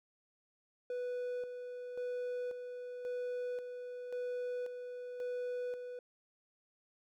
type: tone with tremolo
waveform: triangle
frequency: 493.9 Hz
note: B4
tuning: in tune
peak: -34 dBFS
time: 0.9-5.99 s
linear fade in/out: 2 ms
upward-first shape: square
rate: 0.93 Hz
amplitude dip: 50%
effects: none